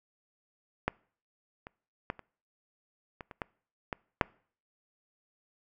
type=clicks; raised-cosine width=0.5 ms; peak=-12 / -28 / -17 / -30 / -26 / -29 / -18 / -18 / -7 dBFS; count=9; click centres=0.88 / 1.669 / 2.101 / 2.193 / 3.208 / 3.312 / 3.418 / 3.928 / 4.212 s; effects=noise-tail reverb RT60 0.5 s tail -25 dB re dry